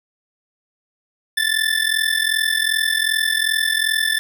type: ring-modulated tone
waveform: 25% pulse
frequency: 1760 Hz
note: A6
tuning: in tune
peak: -10 dBFS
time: 1.37-4.19 s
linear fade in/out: 0 ms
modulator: 21.3 Hz
effects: none